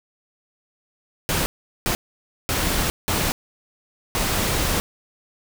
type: noise bursts at uneven times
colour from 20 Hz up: pink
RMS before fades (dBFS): -22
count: 5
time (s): 1.29-1.46 / 1.86-1.95 / 2.49-2.9 / 3.08-3.32 / 4.15-4.8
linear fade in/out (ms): 0
effects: none